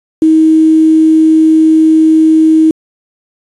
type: tone with quantisation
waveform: sine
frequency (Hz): 317.1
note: D#4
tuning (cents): +33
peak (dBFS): -3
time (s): 0.22-2.71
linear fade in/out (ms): 2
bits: 5
effects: resampled to 24000 Hz